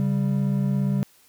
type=tone pair together; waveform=triangle; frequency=138.59 / 196 Hz; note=C#3 / G3; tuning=0 / 0 cents; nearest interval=tritone; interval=600 cents; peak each=-21 dBFS; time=0-1.03 s; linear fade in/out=0 ms; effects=white hiss -57 dBFS RMS until 1.28 s